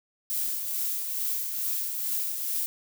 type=noise with tremolo; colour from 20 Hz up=violet; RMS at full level=-28 dBFS; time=0.3-2.66 s; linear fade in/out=0 ms; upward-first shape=triangle; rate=2.3 Hz; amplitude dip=45%; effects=none